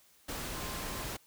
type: tone in noise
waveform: sine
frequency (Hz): 1046.5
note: C6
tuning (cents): 0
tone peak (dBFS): -48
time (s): 0.55-1.04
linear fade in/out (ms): 10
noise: pink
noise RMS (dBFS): -39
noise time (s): 0.28-1.17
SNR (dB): -12
effects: white hiss -64 dBFS RMS until 1.26 s